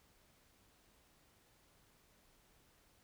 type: silence
effects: pink hiss -70 dBFS RMS until 3.03 s